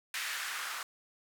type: noise with band-pass filter sweep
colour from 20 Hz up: blue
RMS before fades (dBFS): -38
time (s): 0.14-0.83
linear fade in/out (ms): 2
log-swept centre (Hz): 1900 to 1200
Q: 2
effects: none